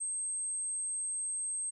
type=tone; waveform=sine; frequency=8372 Hz; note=C9; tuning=in tune; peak=-33 dBFS; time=0-1.71 s; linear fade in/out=20 ms; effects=none